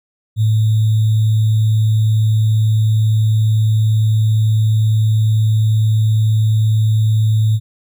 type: tone with sample-and-hold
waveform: sine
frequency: 108.9 Hz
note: A2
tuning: 17 cents flat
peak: -10 dBFS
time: 0.36-7.6 s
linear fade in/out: 50 ms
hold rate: 3675 Hz
effects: none